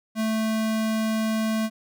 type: tone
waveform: square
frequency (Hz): 220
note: A3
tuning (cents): 0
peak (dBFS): -23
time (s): 0.15-1.7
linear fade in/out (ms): 50
effects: none